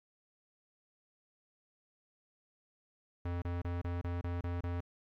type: tone bursts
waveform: square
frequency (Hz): 87.31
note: F2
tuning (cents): 0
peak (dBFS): -35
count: 8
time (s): 3.25-4.806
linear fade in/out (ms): 5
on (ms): 170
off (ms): 28
effects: low-pass 2000 Hz 12 dB/octave + 12-bit